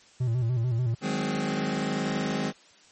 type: tone with vibrato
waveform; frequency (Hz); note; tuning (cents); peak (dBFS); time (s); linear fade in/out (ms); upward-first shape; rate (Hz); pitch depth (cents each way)
triangle; 120.4; B2; -44; -21; 0.2-0.95; 10; square; 6.8; 84
type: chord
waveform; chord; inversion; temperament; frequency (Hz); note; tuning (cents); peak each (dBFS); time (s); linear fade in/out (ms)
sawtooth; Ab dominant seventh; second; just; 155.74 / 186.89 / 207.7 / 259.6; Eb3 / Gb3 / Ab3 / C4; +2 / +18 / 0 / -13; -29 / -30 / -26 / -28; 1.01-2.53; 50
effects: white hiss -56 dBFS RMS until 2.91 s + MP3 32 kbps